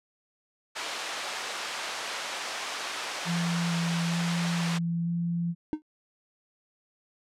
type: band-pass noise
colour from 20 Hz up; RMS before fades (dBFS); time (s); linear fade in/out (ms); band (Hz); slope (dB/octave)
pink; -35; 0.75-4.79; 20; 760 to 6500; 12
type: tone with vibrato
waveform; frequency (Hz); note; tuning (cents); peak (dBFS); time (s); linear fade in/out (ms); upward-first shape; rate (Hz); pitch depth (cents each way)
sine; 170; F3; -46; -26; 3.25-5.55; 50; square; 1.1; 9
type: tone with exponential decay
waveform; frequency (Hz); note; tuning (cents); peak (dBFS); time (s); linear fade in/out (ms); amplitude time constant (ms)
triangle; 307.1; D#4; -23; -20; 5.73-5.82; 0; 18
effects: low-pass 11000 Hz 12 dB/octave